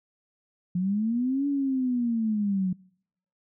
sine linear two-way sweep, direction up then down, 174.61 to 286 to 180.9 Hz, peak -23 dBFS, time 0.75-2.73 s, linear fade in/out 5 ms, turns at 1.47 s, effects noise-tail reverb RT60 0.7 s tail -26 dB re dry

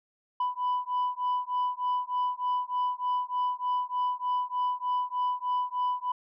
sine beating tone pair, 992 / 995.3 Hz, B5 / B5, +7 / +13 cents, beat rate 3.3 Hz, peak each -28 dBFS, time 0.4-6.12 s, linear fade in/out 5 ms, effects tanh soft clip ceiling -23 dBFS

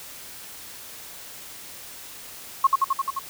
sine tone with echo, 1085 Hz, C#6, 37 cents flat, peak -12 dBFS, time 2.64-2.67 s, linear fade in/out 5 ms, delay 87 ms, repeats 6, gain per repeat -2 dB, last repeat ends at 3.192 s, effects white hiss -41 dBFS RMS until 3.29 s

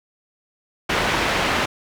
white low-pass noise, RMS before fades -21 dBFS, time 0.89-1.66 s, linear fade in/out 10 ms, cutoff 2200 Hz, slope 12 dB/octave, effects none

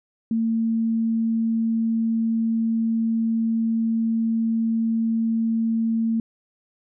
sine tone, 226.2 Hz, A3, 48 cents sharp, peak -19 dBFS, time 0.31-6.2 s, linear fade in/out 2 ms, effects none

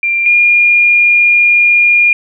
sine tone pair in turn, 2378 / 2418 Hz, D7 / D7, +21 / +50 cents, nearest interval unison, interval 29 cents, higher second, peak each -10 / -5 dBFS, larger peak second, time 0.03-0.26 / 0.26-2.13 s, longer second, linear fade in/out 2 ms, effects none

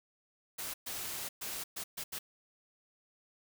white noise bursts at uneven times, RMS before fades -40 dBFS, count 6, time 0.58-0.74 / 0.86-1.29 / 1.41-1.64 / 1.76-1.84 / 1.97-2.04 / 2.12-2.19 s, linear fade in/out 10 ms, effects none

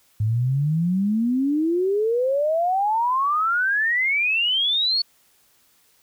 sine exponential sweep, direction up, 103.83 to 4469 Hz, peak -18 dBFS, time 0.2-5.02 s, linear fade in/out 5 ms, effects white hiss -60 dBFS RMS until 6.02 s

